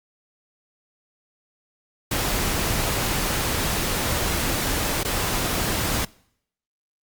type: noise with dropouts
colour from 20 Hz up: pink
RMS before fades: -24 dBFS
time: 2.11-6.05 s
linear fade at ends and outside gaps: 5 ms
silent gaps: 5.033-5.048 s
effects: noise-tail reverb RT60 0.7 s tail -24 dB re dry + Opus 48 kbps